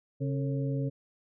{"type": "harmonic tone with a mistuned harmonic", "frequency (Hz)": 136.8, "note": "C#3", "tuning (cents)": -23, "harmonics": [1, 2, 3, 4], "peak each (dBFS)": [-29, -35, -39, -41], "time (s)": [0.2, 0.9], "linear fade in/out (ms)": 20, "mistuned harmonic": 3, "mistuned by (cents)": 150, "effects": []}